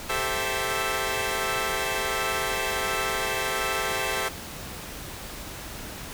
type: chord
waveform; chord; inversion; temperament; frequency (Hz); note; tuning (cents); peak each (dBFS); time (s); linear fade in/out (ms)
10% pulse; A minor seventh; third; equal with one note detuned; 389.3 / 440 / 523.3 / 659.3; G4 / A4 / C5 / E5; -12 / 0 / 0 / 0; -23; 0.09-4.29; 10
effects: pink hiss -38 dBFS RMS until 6.13 s